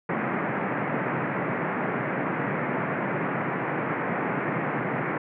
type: band-pass noise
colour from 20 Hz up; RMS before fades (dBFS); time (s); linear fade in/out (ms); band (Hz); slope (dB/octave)
pink; -28; 0.09-5.18; 5; 130 to 2200; 48
effects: none